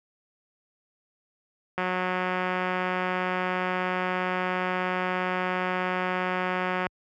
click train, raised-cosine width 0.5 ms, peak -13 dBFS, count 932, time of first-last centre 1.78-6.867 s, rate 183 Hz, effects high-pass 60 Hz 12 dB/octave

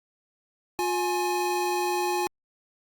square tone pair together, 356.4 / 838 Hz, F4 / G#5, +35 / +15 cents, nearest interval octave + minor third, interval 1480 cents, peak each -28 dBFS, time 0.79-2.27 s, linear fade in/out 0 ms, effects Opus 48 kbps

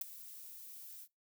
violet noise with ADSR envelope, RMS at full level -34 dBFS, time 0.01-1.08 s, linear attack 5 ms, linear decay 12 ms, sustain -17 dB, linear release 60 ms, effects noise-tail reverb RT60 0.2 s tail -22 dB re dry

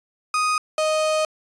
35% pulse tone pair in turn, 1245 / 622.5 Hz, D#6 / D#5, +1 / +1 cents, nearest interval octave, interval 1200 cents, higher first, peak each -17 dBFS, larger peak neither, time 0.34-0.58 / 0.78-1.25 s, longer second, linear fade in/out 2 ms, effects resampled to 22050 Hz

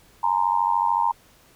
sine tone with amplitude modulation, 932.3 Hz, A#5, in tune, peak -14 dBFS, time 0.23-1.12 s, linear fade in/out 10 ms, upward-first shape sine, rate 93.6 Hz, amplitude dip 100%, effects pink hiss -55 dBFS RMS until 1.55 s

